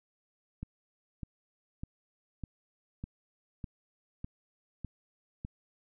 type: click train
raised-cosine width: 5 ms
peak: -26 dBFS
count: 9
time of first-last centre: 0.63-5.449 s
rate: 1.66 Hz
effects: none